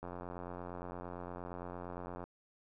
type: click train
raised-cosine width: 1 ms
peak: -30 dBFS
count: 197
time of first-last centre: 0.03-2.24 s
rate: 88.7 Hz
effects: none